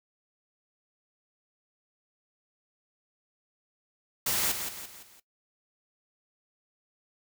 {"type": "noise with echo", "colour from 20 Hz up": "white", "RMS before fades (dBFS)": -28, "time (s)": [4.26, 4.52], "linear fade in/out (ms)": 5, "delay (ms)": 170, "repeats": 4, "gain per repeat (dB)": -7, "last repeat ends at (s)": 5.2, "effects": ["noise-tail reverb RT60 0.1 s tail -17 dB re dry"]}